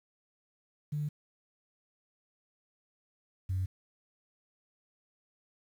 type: tone pair in turn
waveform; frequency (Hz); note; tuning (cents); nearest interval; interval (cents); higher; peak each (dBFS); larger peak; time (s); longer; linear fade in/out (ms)
sine; 148.5 / 93.34; D3 / F#2; +20 / +16; minor sixth; 804; first; -30 / -28; second; 0.92-1.09 / 3.49-3.66; neither; 10
effects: tanh soft clip ceiling -25 dBFS + 10-bit